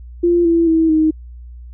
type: tone with pitch steps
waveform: sine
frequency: 346 / 334.8 / 324 / 313.5 Hz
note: F4 / E4 / E4 / D#4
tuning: -16 / +27 / -30 / +13 cents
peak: -10 dBFS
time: 0.23-1.11 s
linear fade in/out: 10 ms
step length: 220 ms
effects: added 60 Hz sine -32 dBFS peak until 1.73 s